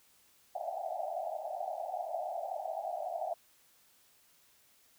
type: band-pass noise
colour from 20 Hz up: pink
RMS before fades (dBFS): -38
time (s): 0.55-3.34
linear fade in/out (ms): 2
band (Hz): 620 to 790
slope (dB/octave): 96
effects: white hiss -66 dBFS RMS until 4.98 s